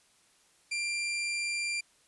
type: tone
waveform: sawtooth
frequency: 2375 Hz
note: D7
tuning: 19 cents sharp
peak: -27 dBFS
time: 0.71-1.81 s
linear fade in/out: 10 ms
effects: white hiss -65 dBFS RMS until 2.07 s + resampled to 24000 Hz